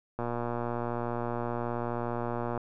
click train, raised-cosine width 1 ms, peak -19 dBFS, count 285, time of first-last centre 0.19-2.577 s, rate 119 Hz, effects none

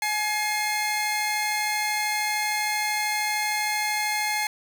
sawtooth tone pair together, 845 / 2129 Hz, G#5 / C7, +30 / +30 cents, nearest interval octave + major third, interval 1600 cents, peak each -23 dBFS, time 0.02-4.47 s, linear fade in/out 2 ms, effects none

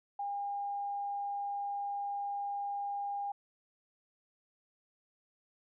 sine tone, 807 Hz, G#5, 50 cents flat, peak -34 dBFS, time 0.19-3.32 s, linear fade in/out 5 ms, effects none

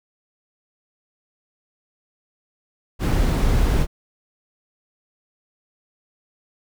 brown noise, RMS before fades -18 dBFS, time 2.99-3.87 s, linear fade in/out 50 ms, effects none

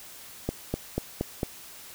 accelerating click train, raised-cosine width 2 ms, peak -13 dBFS, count 5, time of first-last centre 0.49-1.432 s, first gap 250 ms, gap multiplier 0.96, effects white hiss -46 dBFS RMS until 1.94 s

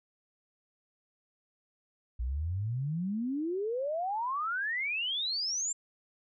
sine exponential sweep, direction up, 56.9 to 7470 Hz, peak -30 dBFS, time 2.19-5.73 s, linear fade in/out 10 ms, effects none

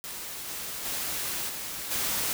white noise with level steps, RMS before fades -38 / -36 / -32 / -36 / -29 dBFS, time 0.04-2.33 s, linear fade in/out 0 ms, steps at 0.47 / 0.84 / 1.48 / 1.9 s, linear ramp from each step 20 ms, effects none

